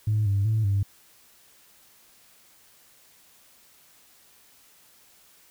sine tone with pitch steps, 107 / 99.6 / 109.8 / 99.3 Hz, A2 / G2 / A2 / G2, -48 / +28 / -3 / +23 cents, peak -19 dBFS, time 0.07-0.83 s, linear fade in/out 5 ms, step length 190 ms, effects tanh soft clip ceiling -17 dBFS + white hiss -57 dBFS RMS until 5.5 s

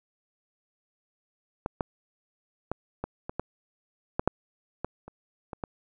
clicks, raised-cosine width 1 ms, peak -15 / -13 / -15 / -17 / -20 / -15 / -11 / -7 / -16 / -29 / -22 / -18 dBFS, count 12, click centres 1.661 / 1.808 / 2.716 / 3.04 / 3.295 / 3.396 / 4.195 / 4.276 / 4.846 / 5.08 / 5.532 / 5.638 s, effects none

